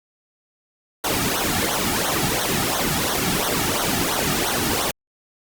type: noise with flanger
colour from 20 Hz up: pink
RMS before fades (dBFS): -22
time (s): 1.04-4.91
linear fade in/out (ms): 2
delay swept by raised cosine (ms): 0.4 to 2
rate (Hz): 2.9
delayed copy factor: -0.85
effects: Opus 48 kbps